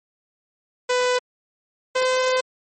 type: tone pair in turn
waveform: sawtooth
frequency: 498.5 / 512.8 Hz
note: B4 / C5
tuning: +16 / -35 cents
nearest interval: unison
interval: 49 cents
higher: second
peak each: -14 dBFS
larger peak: neither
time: 0.89-1.19 / 1.95-2.41 s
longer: second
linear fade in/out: 10 ms
effects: MP3 32 kbps